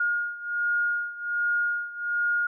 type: beating tone pair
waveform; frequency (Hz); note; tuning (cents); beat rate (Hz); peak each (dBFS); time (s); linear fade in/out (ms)
sine; 1426 / 1427.3; F6 / F6; +36 / +37; 1.3; -26 / -29; 0-2.47; 5
effects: none